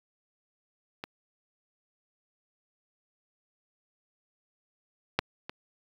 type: clicks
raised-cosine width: 0.3 ms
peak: -20 / -7 / -21 dBFS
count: 3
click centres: 1.039 / 5.19 / 5.495 s
effects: high-pass 60 Hz 12 dB/octave + 8-bit